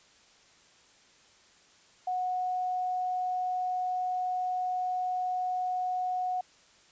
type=tone; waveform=sine; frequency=733 Hz; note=F#5; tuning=16 cents flat; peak=-28 dBFS; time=2.07-6.41 s; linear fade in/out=5 ms; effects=white hiss -60 dBFS RMS until 6.91 s + resampled to 16000 Hz

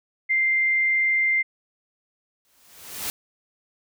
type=tone; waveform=sine; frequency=2093 Hz; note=C7; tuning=in tune; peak=-18 dBFS; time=0.29-1.43 s; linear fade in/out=20 ms
type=noise with exponential growth; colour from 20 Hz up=white; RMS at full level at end=-27 dBFS; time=2.45-3.1 s; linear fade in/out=0 ms; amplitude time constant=140 ms
effects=none

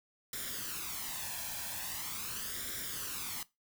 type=noise with flanger; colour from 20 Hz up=white; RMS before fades=-40 dBFS; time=0.33-3.43 s; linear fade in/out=2 ms; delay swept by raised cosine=0.55 to 1.23 ms; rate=0.42 Hz; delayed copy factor=+0.65; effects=noise-tail reverb RT60 0.2 s tail -19 dB re dry

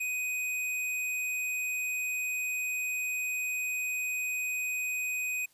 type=tone; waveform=square; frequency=2500 Hz; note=D#7; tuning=8 cents sharp; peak=-31 dBFS; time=0-5.46 s; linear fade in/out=10 ms; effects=white hiss -65 dBFS RMS until 5.53 s + resampled to 32000 Hz

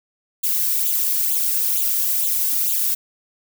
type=noise with flanger; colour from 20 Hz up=violet; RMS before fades=-20 dBFS; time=0.43-2.95 s; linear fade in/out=10 ms; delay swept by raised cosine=0.27 to 1.87 ms; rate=2.2 Hz; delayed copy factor=+0.75; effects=none

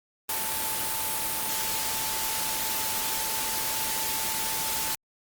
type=tone in noise; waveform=sine; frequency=880 Hz; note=A5; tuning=in tune; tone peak=-37 dBFS; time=0.29-4.95 s; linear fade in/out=2 ms; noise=white; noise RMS=-29 dBFS; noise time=0.29-4.95 s; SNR=-11 dB; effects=Opus 32 kbps

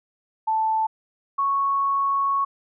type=tone pair in turn; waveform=sine; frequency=880 / 1106.8 Hz; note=A5 / C#6; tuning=0 / -3 cents; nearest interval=major third; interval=397 cents; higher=second; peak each=-19 dBFS; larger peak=neither; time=0.47-0.87 / 1.38-2.45 s; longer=second; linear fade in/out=10 ms; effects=none

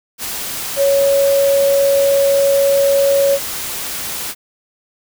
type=tone in noise; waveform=sine; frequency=556 Hz; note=C#5; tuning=5 cents sharp; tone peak=-10 dBFS; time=0.76-3.39 s; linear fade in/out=50 ms; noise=white; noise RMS=-24 dBFS; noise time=0.18-4.35 s; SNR=+11 dB; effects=none

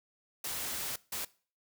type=noise bursts at uneven times; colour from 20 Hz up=white; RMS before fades=-37 dBFS; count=2; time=0.44-0.96 / 1.12-1.25 s; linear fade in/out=5 ms; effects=noise-tail reverb RT60 0.4 s tail -21 dB re dry

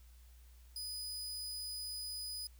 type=tone; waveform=sawtooth; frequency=4978 Hz; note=D#8; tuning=in tune; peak=-38 dBFS; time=0.76-2.47 s; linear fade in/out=2 ms; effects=added 60 Hz sine -56 dBFS peak until 2.59 s + white hiss -69 dBFS RMS until 2.59 s

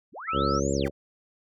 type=linear two-way sweep; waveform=sine; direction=up then down; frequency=88 to 7459 to 88 Hz; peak=-36 dBFS; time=0.12-0.9 s; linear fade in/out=50 ms; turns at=0.72 s
type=tone; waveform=sine; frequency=1315 Hz; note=E6; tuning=5 cents flat; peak=-26 dBFS; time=0.27-0.6 s; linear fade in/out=20 ms
type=harmonic tone; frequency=69.4 Hz; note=C#2; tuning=3 cents sharp; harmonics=1 / 2 / 3 / 4 / 5 / 6 / 7 / 8; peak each=-32 / -32 / -32 / -32 / -32 / -32 / -32 / -32 dBFS; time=0.32-0.91 s; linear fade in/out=50 ms
type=tone with exponential growth; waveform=30% pulse; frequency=391.8 Hz; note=G4; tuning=1 cent flat; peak=-29 dBFS; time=0.8-0.88 s; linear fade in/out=2 ms; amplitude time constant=16 ms
effects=none

